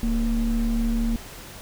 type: ring-modulated tone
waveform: triangle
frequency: 133.3 Hz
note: C3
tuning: 33 cents sharp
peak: -14 dBFS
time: 0.03-1.16 s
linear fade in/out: 2 ms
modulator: 96.9 Hz
effects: tanh soft clip ceiling -14 dBFS + pink hiss -41 dBFS RMS until 1.61 s